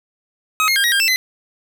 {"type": "tone with pitch steps", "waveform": "25% pulse", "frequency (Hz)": [1268, 2141, 1607, 1896, 1604, 2662, 2031], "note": ["D#6", "C7", "G6", "A#6", "G6", "E7", "B6"], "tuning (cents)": [32, 39, 43, 29, 39, 16, 48], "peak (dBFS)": -10, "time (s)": [0.6, 1.16], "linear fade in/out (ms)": 0, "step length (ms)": 80, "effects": []}